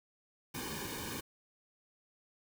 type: noise with comb filter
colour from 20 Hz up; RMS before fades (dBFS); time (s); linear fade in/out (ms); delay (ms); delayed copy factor
pink; -41; 0.54-1.21; 10; 1.5; -1
effects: none